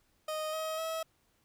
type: tone with pitch steps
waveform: 30% pulse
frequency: 621 / 633.3 / 645.9 Hz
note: D#5 / D#5 / E5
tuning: -3 / +30 / -35 cents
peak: -31 dBFS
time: 0.28-1.03 s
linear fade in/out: 5 ms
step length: 250 ms
effects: pink hiss -72 dBFS RMS until 1.44 s